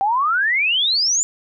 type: exponential sweep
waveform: sine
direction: up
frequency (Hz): 763 to 7240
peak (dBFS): -15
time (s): 0.01-1.23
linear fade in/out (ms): 0
effects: none